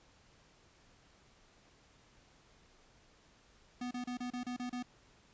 square tone bursts, 246.9 Hz, B3, in tune, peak -38 dBFS, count 8, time 3.81-4.827 s, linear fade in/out 5 ms, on 100 ms, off 31 ms, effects pink hiss -65 dBFS RMS until 5.33 s + resampled to 16000 Hz

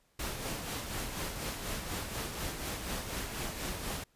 pink noise with tremolo, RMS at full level -36 dBFS, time 0.19-4.04 s, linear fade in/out 5 ms, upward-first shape sine, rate 4.1 Hz, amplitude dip 45%, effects pink hiss -71 dBFS RMS until 4.15 s + resampled to 32000 Hz

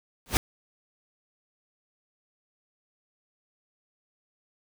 pink noise with exponential growth, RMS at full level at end -18 dBFS, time 0.26-0.37 s, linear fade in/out 0 ms, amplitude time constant 22 ms, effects none

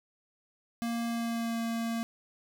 square tone with pitch glide, 233.1 to 229.6 Hz, A#3 to A#3, 0 to -26 cents, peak -31 dBFS, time 0.82-2.03 s, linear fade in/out 0 ms, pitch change -26 cents, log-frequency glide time 1.08-1.6 s, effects none

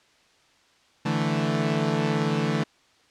sawtooth chord, D suspended second, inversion none, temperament equal, 146.83 / 164.81 / 220 Hz, D3 / E3 / A3, 0 / 0 / 0 cents, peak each -23 dBFS, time 1.05-2.64 s, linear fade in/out 10 ms, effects white hiss -60 dBFS RMS until 3.1 s + low-pass 5000 Hz 12 dB/octave

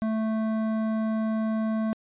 sine tone with hard clipping, 220 Hz, A3, in tune, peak -26 dBFS, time 0.02-1.93 s, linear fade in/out 0 ms, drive 12 dB, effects resampled to 8000 Hz

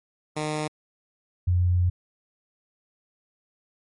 10% pulse / sine tone pair in turn, 152.8 / 89.19 Hz, D#3 / F2, -31 / +37 cents, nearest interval major sixth, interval 932 cents, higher first, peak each -18 dBFS, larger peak neither, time 0.36-0.68 / 1.47-1.9 s, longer second, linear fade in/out 10 ms, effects MP3 48 kbps

